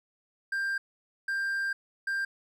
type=tone bursts at uneven times; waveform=triangle; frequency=1588 Hz; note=G6; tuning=22 cents sharp; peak=-26 dBFS; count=3; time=0.52-0.78 / 1.28-1.73 / 2.07-2.25 s; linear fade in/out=5 ms; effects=none